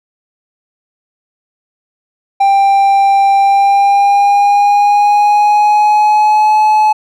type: tone with pitch glide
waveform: triangle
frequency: 790 to 856.5 Hz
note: G5 to A5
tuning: +13 to -47 cents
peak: -4 dBFS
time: 2.4-6.93 s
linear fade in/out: 10 ms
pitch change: +140 cents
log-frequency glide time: 3.38-6.58 s
effects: none